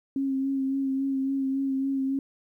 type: tone with vibrato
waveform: sine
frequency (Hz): 270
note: C#4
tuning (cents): -45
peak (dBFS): -24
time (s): 0.16-2.19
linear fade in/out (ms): 2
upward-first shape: sine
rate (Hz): 3.6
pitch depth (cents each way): 23
effects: 11-bit